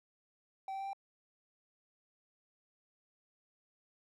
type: tone with pitch steps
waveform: triangle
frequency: 772 / 777.4 / 782.8 / 788.2 Hz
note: G5 / G5 / G5 / G5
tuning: -27 / -15 / -3 / +9 cents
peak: -36 dBFS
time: 0.68-0.932 s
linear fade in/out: 2 ms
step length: 63 ms
effects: none